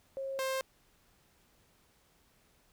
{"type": "tone pair in turn", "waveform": ["sine", "sawtooth"], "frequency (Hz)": [540, 528.9], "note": ["C#5", "C5"], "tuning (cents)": [-45, 19], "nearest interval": "unison", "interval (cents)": 36, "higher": "first", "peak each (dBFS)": [-35, -28], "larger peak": "second", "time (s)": [[0.17, 0.39], [0.39, 0.61]], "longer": "neither", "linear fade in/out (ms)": 0, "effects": ["pink hiss -68 dBFS RMS until 2.72 s"]}